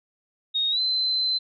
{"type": "tone with pitch glide", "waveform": "sine", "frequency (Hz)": [3729, 4067], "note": ["A#7", "C8"], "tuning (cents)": [0, -50], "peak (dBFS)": -21, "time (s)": [0.54, 1.39], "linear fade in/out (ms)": 20, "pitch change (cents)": 150, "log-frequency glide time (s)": [0.7, 0.8], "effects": []}